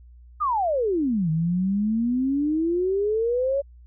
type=exponential two-way sweep; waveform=sine; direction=down then up; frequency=1274 to 155.56 to 568 Hz; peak=-20 dBFS; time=0.4-3.62 s; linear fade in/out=20 ms; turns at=1.3 s; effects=added 60 Hz sine -45 dBFS peak until 3.86 s